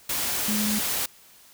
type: tone in noise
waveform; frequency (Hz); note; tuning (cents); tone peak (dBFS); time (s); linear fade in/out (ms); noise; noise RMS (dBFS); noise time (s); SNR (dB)
sine; 211.2; G#3; +29; -25; 0.48-0.79; 5; white; -27; 0.09-1.06; -1
effects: white hiss -53 dBFS RMS until 1.53 s